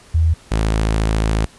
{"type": "tone pair in turn", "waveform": ["sine", "sawtooth"], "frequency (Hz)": [81.1, 54.13], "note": ["E2", "A1"], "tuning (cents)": [-28, -28], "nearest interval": "perfect fifth", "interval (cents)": 700, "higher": "first", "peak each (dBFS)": -11, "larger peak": "neither", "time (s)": [[0.14, 0.34], [0.51, 1.46]], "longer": "second", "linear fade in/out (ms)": 10, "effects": ["pink hiss -46 dBFS RMS until 1.58 s", "resampled to 24000 Hz"]}